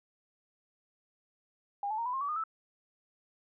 sine tone with pitch steps, 808 / 866 / 928.1 / 994.8 / 1066.2 / 1142.7 / 1224.7 / 1312.6 Hz, G#5 / A5 / A#5 / B5 / C6 / D6 / D#6 / E6, -48 / -28 / -8 / +12 / +32 / -48 / -28 / -8 cents, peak -31 dBFS, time 1.83-2.438 s, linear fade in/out 2 ms, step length 76 ms, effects none

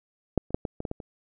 clicks, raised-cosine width 2 ms, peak -8 / -30 / -9 / -16 / -20 / -18 / -18 / -26 dBFS, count 8, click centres 0.377 / 0.506 / 0.545 / 0.652 / 0.804 / 0.852 / 0.914 / 1.002 s, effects none

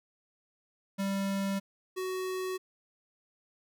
square tone pair in turn, 196.2 / 372.6 Hz, G3 / F#4, +2 / +12 cents, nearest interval major seventh, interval 1110 cents, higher second, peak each -30 / -33 dBFS, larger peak first, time 0.98-1.6 / 1.96-2.58 s, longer neither, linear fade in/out 20 ms, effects none

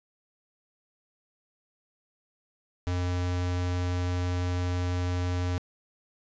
square tone, 89.4 Hz, F2, 41 cents sharp, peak -27 dBFS, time 2.87-5.58 s, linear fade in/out 0 ms, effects resampled to 16000 Hz + 11-bit

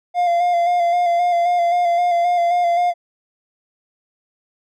triangle tone with vibrato, 698.5 Hz, F5, in tune, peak -12 dBFS, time 0.14-2.94 s, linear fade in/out 50 ms, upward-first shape square, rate 3.8 Hz, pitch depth 25 cents each way, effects none

